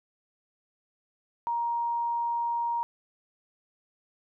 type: tone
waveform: sine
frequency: 940 Hz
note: A#5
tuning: 14 cents sharp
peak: -26 dBFS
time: 1.47-2.83 s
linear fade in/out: 0 ms
effects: none